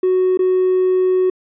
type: tone with dropouts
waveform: triangle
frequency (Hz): 370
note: F#4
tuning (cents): 0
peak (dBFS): -9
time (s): 0.03-1.3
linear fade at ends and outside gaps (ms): 5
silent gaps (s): 0.374-0.391
effects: tanh soft clip ceiling -8 dBFS + resampled to 8000 Hz